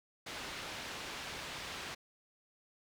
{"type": "low-pass noise", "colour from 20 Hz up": "white", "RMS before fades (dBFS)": -44, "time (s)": [0.26, 1.95], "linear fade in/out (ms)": 10, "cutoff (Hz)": 3600, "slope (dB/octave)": 12, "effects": []}